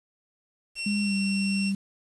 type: tone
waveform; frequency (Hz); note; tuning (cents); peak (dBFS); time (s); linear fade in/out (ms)
25% pulse; 2720; F7; -46; -26; 0.75-1.73; 50
type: tone with pitch glide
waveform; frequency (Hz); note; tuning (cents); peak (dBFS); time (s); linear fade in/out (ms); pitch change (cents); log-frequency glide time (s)
sine; 204.9 to 196.44; G#3 to G3; -23 to +4; -24; 0.86-1.75; 5; -73; 1.03-1.14
effects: resampled to 24000 Hz + 8-bit